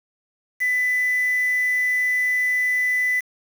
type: tone with quantisation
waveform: sine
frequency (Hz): 1997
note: B6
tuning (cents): +19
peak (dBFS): -18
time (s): 0.6-3.21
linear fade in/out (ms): 20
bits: 6
effects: none

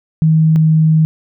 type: tone pair in turn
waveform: sine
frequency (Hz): 158.6 / 157.93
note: D#3 / D#3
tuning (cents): +33 / +26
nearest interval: unison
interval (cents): 7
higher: first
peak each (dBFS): -7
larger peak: neither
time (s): 0.22-0.56 / 0.56-1.05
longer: second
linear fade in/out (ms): 0
effects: none

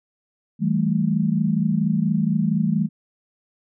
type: tone cluster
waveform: sine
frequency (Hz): 162.1 / 194.8 / 219.1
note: E3 / G3 / A3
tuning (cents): -29 / -11 / -7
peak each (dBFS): -22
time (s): 0.59-2.89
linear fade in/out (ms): 50
effects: none

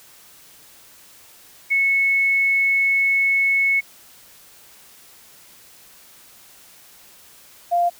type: tone pair in turn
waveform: sine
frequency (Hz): 2200 / 696.8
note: C#7 / F5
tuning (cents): -14 / -4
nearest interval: octave + minor sixth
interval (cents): 1990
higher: first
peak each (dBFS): -15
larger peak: neither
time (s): 1.7-3.81 / 7.71-7.9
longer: first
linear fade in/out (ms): 20
effects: white hiss -48 dBFS RMS until 7.99 s

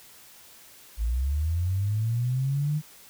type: linear sweep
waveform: sine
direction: up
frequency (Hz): 51.91 to 154.6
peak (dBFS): -23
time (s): 0.97-2.82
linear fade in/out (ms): 50
effects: white hiss -51 dBFS RMS until 3.09 s

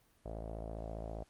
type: tone with low-pass filter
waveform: sawtooth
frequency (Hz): 55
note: A1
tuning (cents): 0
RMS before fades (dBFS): -43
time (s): 0.25-1.24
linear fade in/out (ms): 10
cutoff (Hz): 640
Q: 5.4
effects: pink hiss -70 dBFS RMS until 1.29 s + Opus 32 kbps

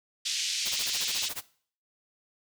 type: band-pass noise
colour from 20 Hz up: white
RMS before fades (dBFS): -31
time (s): 0.25-1.29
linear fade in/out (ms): 10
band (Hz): 2600 to 6400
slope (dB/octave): 24
type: noise with tremolo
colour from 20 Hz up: white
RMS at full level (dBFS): -34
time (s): 0.65-1.43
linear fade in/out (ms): 10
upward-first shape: sine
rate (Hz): 14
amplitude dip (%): 100
effects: noise-tail reverb RT60 0.5 s tail -19 dB re dry

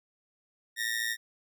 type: ring-modulated tone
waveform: sawtooth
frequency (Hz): 1848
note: A#6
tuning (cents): -16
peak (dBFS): -23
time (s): 0.76-1.17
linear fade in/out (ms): 50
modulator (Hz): 56.7
effects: none

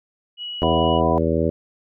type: tone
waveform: sine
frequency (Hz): 2923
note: F#7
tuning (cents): -22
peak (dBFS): -28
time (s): 0.37-1.01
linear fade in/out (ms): 50
type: harmonic tone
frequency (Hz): 81.5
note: E2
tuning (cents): -19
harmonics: 1 / 2 / 3 / 4 / 5 / 6 / 7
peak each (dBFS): -25 / -25 / -25 / -25 / -25 / -25 / -25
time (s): 0.62-1.5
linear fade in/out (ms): 0
type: chord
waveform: sine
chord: E suspended second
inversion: none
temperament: equal with one note detuned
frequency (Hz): 659.3 / 743 / 987.8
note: E5 / F#5 / B5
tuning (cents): 0 / +7 / 0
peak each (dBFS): -24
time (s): 0.63-1.18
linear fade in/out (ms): 0
effects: none

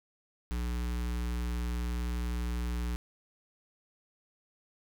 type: tone with notch filter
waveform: square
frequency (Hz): 59.6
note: A#1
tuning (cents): +39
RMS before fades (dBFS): -33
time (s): 0.51-2.96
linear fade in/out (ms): 0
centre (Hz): 610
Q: 1.4
effects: none

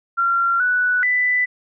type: tone with pitch steps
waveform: sine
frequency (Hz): 1375 / 1481 / 1990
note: F6 / F#6 / B6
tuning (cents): -27 / +1 / +13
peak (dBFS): -15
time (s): 0.17-1.46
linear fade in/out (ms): 20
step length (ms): 430
effects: none

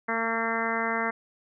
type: harmonic tone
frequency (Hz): 227.4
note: A#3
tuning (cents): -43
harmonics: 1 / 2 / 3 / 4 / 5 / 6 / 7 / 8 / 9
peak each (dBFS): -34 / -34 / -34 / -34 / -34 / -34 / -34 / -34 / -34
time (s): 0.08-1.11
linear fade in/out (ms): 10
effects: none

